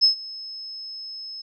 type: tone with ADSR envelope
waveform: sine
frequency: 5190 Hz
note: E8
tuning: 28 cents flat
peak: -11 dBFS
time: 0.01-1.42 s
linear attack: 28 ms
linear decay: 110 ms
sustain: -22 dB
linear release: 11 ms
effects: none